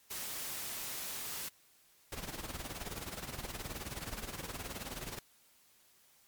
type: noise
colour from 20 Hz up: white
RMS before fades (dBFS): -41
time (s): 0.1-1.49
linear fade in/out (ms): 10
type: noise with tremolo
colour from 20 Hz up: pink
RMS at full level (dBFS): -40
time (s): 2.12-5.19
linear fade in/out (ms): 2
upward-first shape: sine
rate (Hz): 19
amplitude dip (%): 70
effects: white hiss -66 dBFS RMS until 6.27 s + MP3 96 kbps